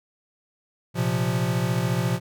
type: chord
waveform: square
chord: Bb suspended second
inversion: none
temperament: equal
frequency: 116.54 / 130.81 / 174.61 Hz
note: Bb2 / C3 / F3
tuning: 0 / 0 / 0 cents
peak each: -27 dBFS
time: 0.94-2.2 s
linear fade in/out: 50 ms
effects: none